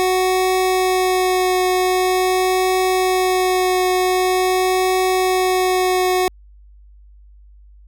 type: tone with vibrato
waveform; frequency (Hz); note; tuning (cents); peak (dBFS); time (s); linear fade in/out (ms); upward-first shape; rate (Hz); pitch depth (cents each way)
25% pulse; 370; F#4; 0; -11; 0-6.28; 0; triangle; 0.45; 12
effects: added 50 Hz sine -42 dBFS peak until 7.87 s